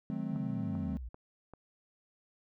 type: chord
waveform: triangle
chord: D# diminished seventh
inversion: none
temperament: equal with one note detuned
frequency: 155.56 / 185 / 215.1 / 261.6 Hz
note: D#3 / F#3 / A3 / C4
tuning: 0 / 0 / -39 / 0 cents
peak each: -39 / -37 / -36 / -38 dBFS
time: 0.1-0.97 s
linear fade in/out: 0 ms
type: linear sweep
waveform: sine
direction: down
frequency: 149.2 to 54.7 Hz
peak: -39 dBFS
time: 0.31-1.09 s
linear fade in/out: 10 ms
type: click train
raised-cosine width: 1 ms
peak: -35 dBFS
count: 4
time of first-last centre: 0.36-1.536 s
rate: 2.55 Hz
effects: none